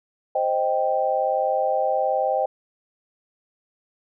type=chord; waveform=sine; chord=C minor; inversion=none; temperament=equal; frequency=523.3 / 622.3 / 784 Hz; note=C5 / Eb5 / G5; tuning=0 / 0 / 0 cents; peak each=-24 / -24 / -23 dBFS; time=0.35-2.46 s; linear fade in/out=5 ms; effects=none